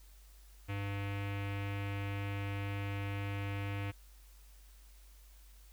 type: tone with low-pass filter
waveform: square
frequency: 100 Hz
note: G2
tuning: 35 cents sharp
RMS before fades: -38 dBFS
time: 0.68-3.92 s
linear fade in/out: 20 ms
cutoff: 2500 Hz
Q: 3.3
effects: added 49 Hz sine -55 dBFS peak until 5.72 s + white hiss -65 dBFS RMS until 5.72 s